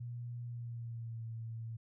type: tone with pitch glide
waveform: sine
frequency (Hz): 120 to 113.72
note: B2 to A#2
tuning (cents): -49 to -42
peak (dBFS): -40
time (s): 0-1.77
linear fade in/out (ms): 10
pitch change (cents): -93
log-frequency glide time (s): 0.45-1.23
effects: none